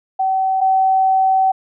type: tone pair in turn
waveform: sine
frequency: 763 / 763 Hz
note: G5 / G5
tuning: -47 / -47 cents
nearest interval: unison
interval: 0 cents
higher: neither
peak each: -14 / -11 dBFS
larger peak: second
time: 0.19-0.61 / 0.61-1.52 s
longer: second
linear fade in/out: 10 ms
effects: none